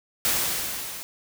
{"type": "noise with level ramp", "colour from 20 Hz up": "white", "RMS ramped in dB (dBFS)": [-22, -37], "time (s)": [0.25, 1.03], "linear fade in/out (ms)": 0, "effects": []}